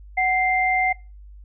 sine tone pair together, 745.2 / 2092 Hz, F#5 / C7, +12 / -1 cents, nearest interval octave + tritone, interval 1787 cents, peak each -20 dBFS, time 0.17-0.93 s, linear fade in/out 10 ms, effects noise-tail reverb RT60 0.3 s tail -24 dB re dry + added 50 Hz sine -40 dBFS peak until 1.44 s

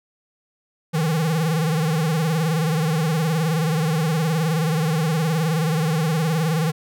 square tone with vibrato, 159.5 Hz, D#3, 43 cents sharp, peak -19 dBFS, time 0.93-6.72 s, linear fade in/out 20 ms, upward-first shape sine, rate 19 Hz, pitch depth 110 cents each way, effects none

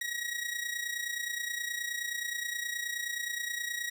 sawtooth tone with amplitude modulation, 1904 Hz, A#6, 36 cents sharp, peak -27 dBFS, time 0.01-3.9 s, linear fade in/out 5 ms, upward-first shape sine, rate 29.5 Hz, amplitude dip 65%, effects none

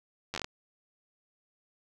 slowing click train, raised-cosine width 0.2 ms, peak -17 dBFS, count 7, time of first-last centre 0.34-0.444 s, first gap 10 ms, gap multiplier 1.22, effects none

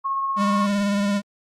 sine tone with tremolo, 1088 Hz, C#6, 33 cents flat, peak -20 dBFS, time 0.04-0.67 s, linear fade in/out 20 ms, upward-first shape triangle, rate 16 Hz, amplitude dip 30%
square tone with vibrato, 202.1 Hz, G#3, 47 cents flat, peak -20 dBFS, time 0.36-1.22 s, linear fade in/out 50 ms, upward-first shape sine, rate 18 Hz, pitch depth 26 cents each way
effects low-pass 8000 Hz 12 dB/octave + Opus 48 kbps

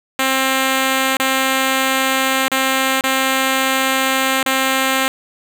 5% pulse tone with dropouts, 265.1 Hz, C4, 23 cents sharp, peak -3 dBFS, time 0.19-5.08 s, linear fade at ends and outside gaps 1 ms, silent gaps 1.169-1.198 / 2.482-2.517 / 3.009-3.038 / 4.429-4.461 s, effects none

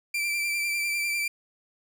40% pulse tone with vibrato, 2349 Hz, D7, in tune, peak -25 dBFS, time 0.14-1.28 s, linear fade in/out 5 ms, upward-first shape sine, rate 10 Hz, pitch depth 26 cents each way, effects none

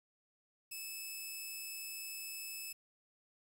10% pulse tone, 2607 Hz, E7, 20 cents flat, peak -34 dBFS, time 0.71-2.73 s, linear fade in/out 10 ms, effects 10-bit

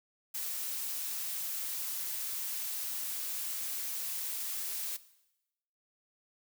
blue noise, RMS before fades -37 dBFS, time 0.34-4.97 s, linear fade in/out 10 ms, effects noise-tail reverb RT60 0.9 s tail -17 dB re dry

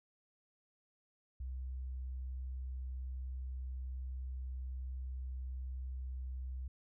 sine tone, 64.2 Hz, C2, 32 cents flat, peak -39 dBFS, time 1.4-6.68 s, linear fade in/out 5 ms, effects none

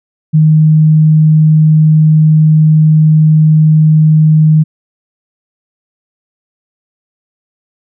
sine tone, 155.56 Hz, D#3, in tune, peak -3 dBFS, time 0.33-4.64 s, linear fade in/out 20 ms, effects none

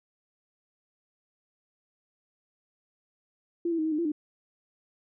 sine tone with pitch steps, 341.6 / 331.5 / 313 / 318.1 / 302.5 / 339.9 / 301.3 Hz, F4 / E4 / D#4 / D#4 / D#4 / F4 / D4, -38 / +10 / +10 / +38 / -49 / -47 / +44 cents, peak -25 dBFS, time 3.65-4.119 s, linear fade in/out 5 ms, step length 67 ms, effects none

